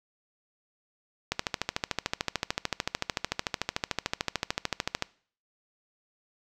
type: click train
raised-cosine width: 0.2 ms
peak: -9 dBFS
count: 51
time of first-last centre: 1.32-5.024 s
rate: 13.5 Hz
effects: noise-tail reverb RT60 0.5 s tail -22 dB re dry